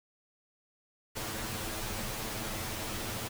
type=noise with comb filter; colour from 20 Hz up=pink; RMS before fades=-37 dBFS; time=1.15-3.29 s; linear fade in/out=20 ms; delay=9.2 ms; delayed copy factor=+0.9; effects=none